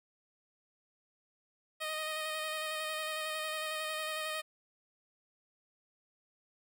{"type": "tone with vibrato", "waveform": "10% pulse", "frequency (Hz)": 622.3, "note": "D#5", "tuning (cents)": 0, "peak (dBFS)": -27, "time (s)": [1.8, 4.42], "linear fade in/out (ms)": 20, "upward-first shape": "square", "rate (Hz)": 11, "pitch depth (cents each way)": 15, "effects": []}